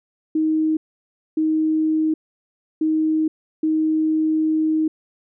sine tone bursts at uneven times, 313.9 Hz, D#4, 15 cents sharp, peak -16 dBFS, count 4, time 0.35-0.77 / 1.37-2.14 / 2.81-3.28 / 3.63-4.88 s, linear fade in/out 5 ms, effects none

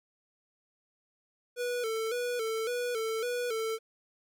square tone with vibrato, 466.2 Hz, A#4, in tune, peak -31 dBFS, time 1.56-3.79 s, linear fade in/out 50 ms, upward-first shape square, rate 1.8 Hz, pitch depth 80 cents each way, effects none

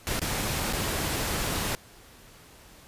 pink noise with dropouts, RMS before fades -29 dBFS, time 0.07-1.75 s, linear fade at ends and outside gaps 0 ms, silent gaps 0.194-0.217 / 0.727-0.733 s, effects pink hiss -52 dBFS RMS until 2.87 s + resampled to 32000 Hz

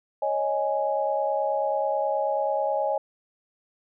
sine chord, C# suspended second, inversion none, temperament just, 554.4 / 623.7 / 831.5 Hz, C#5 / D#5 / G#5, 0 / +4 / +2 cents, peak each -27 dBFS, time 0.22-2.98 s, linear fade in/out 5 ms, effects none

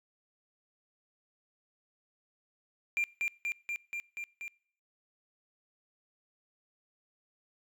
triangle tone with echo, 2384 Hz, D7, 25 cents sharp, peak -25 dBFS, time 2.97-3.04 s, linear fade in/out 0 ms, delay 240 ms, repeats 6, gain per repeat -2 dB, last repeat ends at 4.48 s, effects noise-tail reverb RT60 0.6 s tail -25 dB re dry + tanh soft clip ceiling -22 dBFS

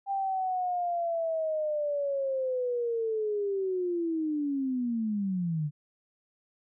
sine linear sweep, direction down, 794 to 143.5 Hz, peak -27 dBFS, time 0.06-5.71 s, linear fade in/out 50 ms, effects none

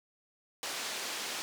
white band-pass noise, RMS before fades -38 dBFS, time 0.63-1.42 s, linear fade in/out 0 ms, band 280 to 5900 Hz, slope 12 dB/octave, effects none

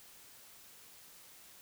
silence, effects white hiss -57 dBFS RMS until 1.61 s

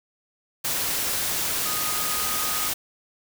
sine tone in noise, 1244.5 Hz, D#6, in tune, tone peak -33 dBFS, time 1.65-2.69 s, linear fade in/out 10 ms, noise white, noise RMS -26 dBFS, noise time 0.64-2.74 s, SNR -10 dB, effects none

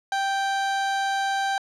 30% pulse tone, 784 Hz, G5, in tune, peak -20 dBFS, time 0.12-1.58 s, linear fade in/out 2 ms, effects low-pass 6000 Hz 12 dB/octave

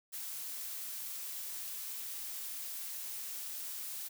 blue noise, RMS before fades -42 dBFS, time 0.12-4.09 s, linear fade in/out 20 ms, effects none

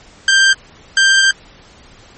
sawtooth tone bursts at uneven times, 1578 Hz, G6, 11 cents sharp, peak -4 dBFS, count 2, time 0.28-0.53 / 0.97-1.31 s, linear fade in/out 2 ms, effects pink hiss -43 dBFS RMS until 2.17 s + MP3 32 kbps

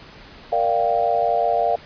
sine chord, G minor seventh, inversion first, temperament equal, 466.2 / 587.3 / 698.5 / 784 Hz, Bb4 / D5 / F5 / G5, 0 / 0 / 0 / 0 cents, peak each -25 / -23 / -19 / -25 dBFS, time 0.52-1.76 s, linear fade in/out 5 ms, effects pink hiss -43 dBFS RMS until 1.85 s + resampled to 11025 Hz

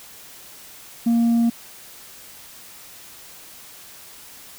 sine tone, 233.1 Hz, A#3, in tune, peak -12 dBFS, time 1.06-1.5 s, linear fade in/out 10 ms, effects tanh soft clip ceiling -14 dBFS + white hiss -43 dBFS RMS until 4.58 s

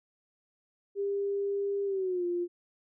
sine tone with pitch glide, 400.1 to 350.3 Hz, G4 to F4, +35 to +5 cents, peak -28 dBFS, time 0.95-2.48 s, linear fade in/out 50 ms, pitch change -230 cents, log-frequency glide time 1.85-2.25 s, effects none

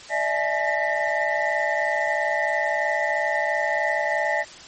sine tone cluster, 595 / 658 / 849 / 1821 / 1971 Hz, D5 / E5 / G#5 / A#6 / B6, +22 / -3 / +38 / -41 / -4 cents, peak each -27 dBFS, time 0.09-4.45 s, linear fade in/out 50 ms, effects white hiss -42 dBFS RMS until 4.67 s + MP3 32 kbps

